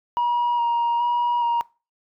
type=tone with vibrato; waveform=sine; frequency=951 Hz; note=A#5; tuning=34 cents sharp; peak=-16 dBFS; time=0.17-1.61 s; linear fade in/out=0 ms; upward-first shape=square; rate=1.2 Hz; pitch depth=15 cents each way; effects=noise-tail reverb RT60 0.3 s tail -23 dB re dry + tanh soft clip ceiling -17 dBFS